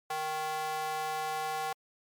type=tone with high-pass filter; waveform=square; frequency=155.56 Hz; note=D#3; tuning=in tune; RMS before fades=-34 dBFS; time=0.1-1.73 s; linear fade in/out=5 ms; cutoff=760 Hz; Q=2.6; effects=MP3 96 kbps